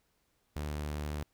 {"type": "tone", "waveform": "sawtooth", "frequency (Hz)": 74.5, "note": "D2", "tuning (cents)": 25, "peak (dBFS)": -31, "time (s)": [0.56, 1.23], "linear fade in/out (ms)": 0, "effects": ["pink hiss -75 dBFS RMS until 1.33 s"]}